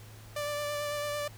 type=tone with vibrato; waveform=sawtooth; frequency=587.3 Hz; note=D5; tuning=in tune; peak=-28 dBFS; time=0.36-1.28 s; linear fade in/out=5 ms; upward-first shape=sine; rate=9 Hz; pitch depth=15 cents each way; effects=added 107 Hz sine -48 dBFS peak until 1.37 s + pink hiss -54 dBFS RMS until 1.37 s